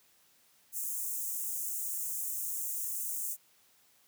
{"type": "high-pass noise", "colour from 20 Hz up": "white", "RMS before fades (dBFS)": -36, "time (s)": [0.72, 3.37], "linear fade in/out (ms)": 50, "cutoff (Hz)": 6600, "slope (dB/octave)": 48, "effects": ["white hiss -66 dBFS RMS until 4.07 s", "high-pass 80 Hz 12 dB/octave"]}